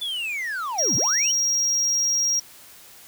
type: linear two-way sweep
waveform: triangle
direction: down then up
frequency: 3520 to 91.5 to 3182 Hz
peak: -24 dBFS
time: 0.01-1.32 s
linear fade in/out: 10 ms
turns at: 0.96 s
type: tone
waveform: triangle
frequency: 5630 Hz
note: F8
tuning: 13 cents sharp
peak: -18 dBFS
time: 0.78-2.4 s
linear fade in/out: 10 ms
effects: white hiss -47 dBFS RMS until 3.07 s